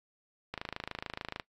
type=click train; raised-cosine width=0.3 ms; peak=-20 dBFS; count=24; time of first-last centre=0.54-1.398 s; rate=26.8 Hz; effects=noise-tail reverb RT60 0.1 s tail -20 dB re dry + AAC 64 kbps